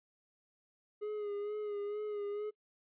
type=tone with vibrato; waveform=triangle; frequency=415.3 Hz; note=G#4; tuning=in tune; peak=-34 dBFS; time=1.01-2.51 s; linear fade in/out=20 ms; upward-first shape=sine; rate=2.2 Hz; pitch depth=37 cents each way; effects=noise-tail reverb RT60 0.1 s tail -26 dB re dry + resampled to 8000 Hz